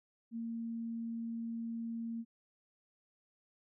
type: tone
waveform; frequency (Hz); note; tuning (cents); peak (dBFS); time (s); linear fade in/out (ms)
sine; 229.8; A#3; -25; -37; 0.31-2.25; 50
effects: none